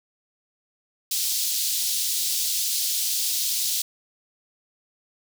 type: high-pass noise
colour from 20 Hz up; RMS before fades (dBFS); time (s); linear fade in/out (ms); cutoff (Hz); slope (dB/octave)
pink; -25; 1.11-3.82; 5; 3800; 24
effects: none